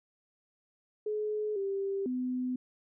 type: tone with pitch steps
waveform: sine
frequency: 424.5 / 392.9 / 252.5 Hz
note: G#4 / G4 / B3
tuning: +38 / +4 / +39 cents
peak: -30 dBFS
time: 1.06-2.56 s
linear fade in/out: 5 ms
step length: 500 ms
effects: none